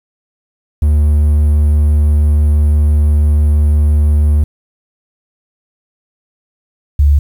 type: tone pair in turn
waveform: triangle / sine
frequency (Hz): 74.5 / 71.91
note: D2 / D2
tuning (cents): +25 / -36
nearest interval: minor second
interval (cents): 61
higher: first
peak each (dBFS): -5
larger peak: neither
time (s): 0.82-4.44 / 6.99-7.19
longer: first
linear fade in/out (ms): 5
effects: 7-bit